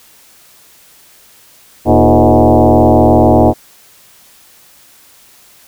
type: tone with frequency modulation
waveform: sine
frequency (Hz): 194.5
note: G3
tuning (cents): -13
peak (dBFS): -4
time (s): 1.85-3.54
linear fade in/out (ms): 50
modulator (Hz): 108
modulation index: 5.6
effects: white hiss -44 dBFS RMS until 5.67 s